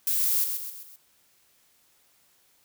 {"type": "noise with echo", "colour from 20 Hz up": "violet", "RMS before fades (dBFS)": -25, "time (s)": [0.07, 0.44], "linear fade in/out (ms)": 2, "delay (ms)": 130, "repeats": 4, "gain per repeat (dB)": -6, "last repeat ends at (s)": 0.96, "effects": ["white hiss -64 dBFS RMS until 2.64 s"]}